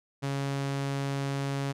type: tone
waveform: sawtooth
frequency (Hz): 138.59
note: C#3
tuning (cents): 0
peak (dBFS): -25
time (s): 0.22-1.73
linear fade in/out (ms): 20
effects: low-pass 9000 Hz 12 dB/octave